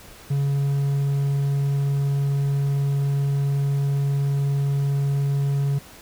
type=tone; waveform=triangle; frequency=140 Hz; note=C#3; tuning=18 cents sharp; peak=-17 dBFS; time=0.3-5.79 s; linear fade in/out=10 ms; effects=pink hiss -45 dBFS RMS until 6.01 s